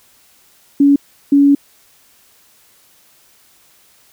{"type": "tone bursts at uneven times", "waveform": "sine", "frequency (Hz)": 282.4, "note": "C#4", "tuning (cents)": 32, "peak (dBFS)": -6, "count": 2, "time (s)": [[0.8, 0.96], [1.32, 1.55]], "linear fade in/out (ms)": 5, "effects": ["white hiss -51 dBFS RMS until 4.12 s"]}